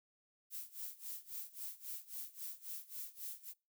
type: noise with tremolo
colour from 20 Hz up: violet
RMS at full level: -44 dBFS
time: 0.5-3.54 s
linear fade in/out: 50 ms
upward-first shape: sine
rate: 3.7 Hz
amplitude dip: 90%
effects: noise-tail reverb RT60 0.3 s tail -25 dB re dry